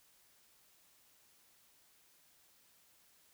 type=silence; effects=white hiss -68 dBFS RMS until 3.33 s